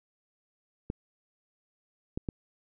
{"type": "clicks", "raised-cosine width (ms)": 3, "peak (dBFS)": -19, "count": 3, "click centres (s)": [0.901, 2.175, 2.288], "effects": []}